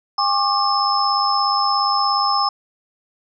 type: tone cluster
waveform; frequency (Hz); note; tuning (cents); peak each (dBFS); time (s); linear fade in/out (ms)
sine; 806 / 1085 / 1182 / 5230; G5 / C#6 / D6 / E8; +48 / -37 / +11 / -15; -21; 0.18-2.49; 5
effects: none